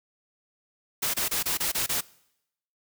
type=noise bursts; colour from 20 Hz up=white; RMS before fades=-27 dBFS; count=7; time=1.02-2.01 s; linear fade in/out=10 ms; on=120 ms; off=25 ms; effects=noise-tail reverb RT60 0.8 s tail -22 dB re dry